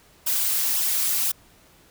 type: noise with flanger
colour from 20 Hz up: blue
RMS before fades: -23 dBFS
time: 0.26-1.32 s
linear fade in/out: 10 ms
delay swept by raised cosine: 0.45 to 5.95 ms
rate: 1.9 Hz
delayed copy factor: -0.65
effects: pink hiss -55 dBFS RMS until 1.9 s